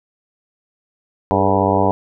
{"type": "harmonic tone with a mistuned harmonic", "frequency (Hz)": 97.2, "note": "G2", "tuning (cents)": -14, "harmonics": [1, 2, 3, 4, 5, 6, 7, 8, 9, 10], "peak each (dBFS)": [-22, -22, -22, -22, -22, -22, -22, -22, -22, -22], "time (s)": [1.31, 1.91], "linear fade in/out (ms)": 0, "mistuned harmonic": 4, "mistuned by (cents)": 62, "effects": []}